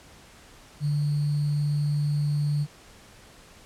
sine tone with sample-and-hold, 146.83 Hz, D3, in tune, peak -22 dBFS, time 0.8-2.67 s, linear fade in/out 50 ms, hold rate 4410 Hz, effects pink hiss -51 dBFS RMS until 3.65 s + low-pass 10000 Hz 12 dB/octave

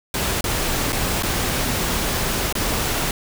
pink noise with dropouts, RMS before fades -22 dBFS, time 0.14-3.11 s, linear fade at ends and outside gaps 2 ms, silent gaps 0.409-0.441 / 0.923-0.928 / 1.225-1.232 / 2.526-2.552 s, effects none

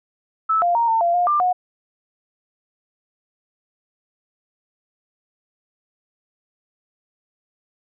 sine tone with pitch steps, 1308 / 698 / 932 / 902 / 688 / 709 / 1190 / 727 Hz, E6 / F5 / A#5 / A5 / F5 / F5 / D6 / F#5, -14 / -1 / -1 / +43 / -26 / +26 / +22 / -31 cents, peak -15 dBFS, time 0.49-1.53 s, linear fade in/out 10 ms, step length 130 ms, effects none

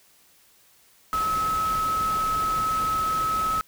sine tone in noise, 1290 Hz, E6, 38 cents flat, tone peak -22 dBFS, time 1.13-3.61 s, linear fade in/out 0 ms, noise pink, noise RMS -35 dBFS, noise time 1.13-3.61 s, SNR +10 dB, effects white hiss -58 dBFS RMS until 3.67 s

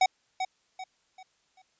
square tone with echo, 752 Hz, F#5, 28 cents sharp, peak -19 dBFS, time 0.01-0.06 s, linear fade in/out 5 ms, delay 390 ms, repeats 4, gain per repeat -9 dB, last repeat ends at 1.62 s, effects white hiss -70 dBFS RMS until 1.79 s + resampled to 16000 Hz

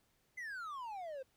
triangle exponential sweep, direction down, 2073 to 511 Hz, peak -40 dBFS, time 0.37-1.23 s, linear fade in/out 10 ms, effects pink hiss -75 dBFS RMS until 1.36 s

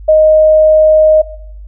sine tone, 622.3 Hz, D#5, in tune, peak -3 dBFS, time 0.08-1.22 s, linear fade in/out 10 ms, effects noise-tail reverb RT60 0.7 s tail -18 dB re dry + added 50 Hz sine -27 dBFS peak until 1.67 s

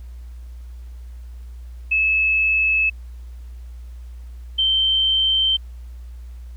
sine tone pair in turn, 2599 / 3117 Hz, E7 / G7, -25 / -11 cents, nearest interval minor third, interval 314 cents, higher second, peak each -15 / -15 dBFS, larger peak neither, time 1.91-2.9 / 4.58-5.57 s, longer neither, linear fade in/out 10 ms, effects added 60 Hz sine -33 dBFS peak until 6.56 s + pink hiss -58 dBFS RMS until 6.56 s

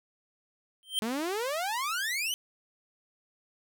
square tone with exponential growth, 3136 Hz, G7, in tune, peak -23 dBFS, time 0.83-0.99 s, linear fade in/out 0 ms, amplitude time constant 34 ms
sawtooth exponential sweep, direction up, 210 to 3100 Hz, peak -26 dBFS, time 1.02-2.34 s, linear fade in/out 0 ms
effects none

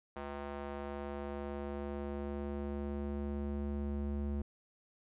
square tone with band-pass filter sweep, 71.1 Hz, C#2, 45 cents sharp, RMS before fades -39 dBFS, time 0.16-4.42 s, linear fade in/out 5 ms, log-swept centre 830 to 170 Hz, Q 0.84, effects resampled to 8000 Hz

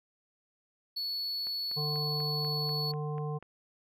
triangle tone, 4414 Hz, C#8, 8 cents flat, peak -31 dBFS, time 0.96-2.92 s, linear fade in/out 10 ms
click train, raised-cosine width 0.5 ms, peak -34 dBFS, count 9, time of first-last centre 1.47-3.426 s, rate 4.09 Hz
harmonic tone, 150 Hz, D3, 37 cents sharp, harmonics 1 / 3 / 5 / 7, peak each -33 / -39 / -44 / -45 dBFS, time 1.76-3.39 s, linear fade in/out 20 ms
effects none

